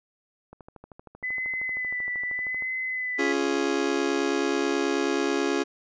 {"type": "click train", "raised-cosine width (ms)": 1, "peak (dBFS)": -30, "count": 28, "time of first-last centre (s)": [0.53, 2.623], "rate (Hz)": 12.9}
{"type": "tone with vibrato", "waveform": "sine", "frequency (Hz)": 2006, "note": "B6", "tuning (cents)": 26, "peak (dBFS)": -27, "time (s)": [1.23, 3.33], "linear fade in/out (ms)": 10, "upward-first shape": "sine", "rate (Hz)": 0.82, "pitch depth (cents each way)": 29}
{"type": "chord", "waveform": "40% pulse", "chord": "Db major", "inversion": "none", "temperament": "just", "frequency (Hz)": [277.2, 346.5, 415.8], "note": ["Db4", "F4", "Ab4"], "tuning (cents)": [0, -14, 2], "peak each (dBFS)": -27, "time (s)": [3.18, 5.64], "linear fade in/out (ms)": 20}
{"effects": ["resampled to 16000 Hz"]}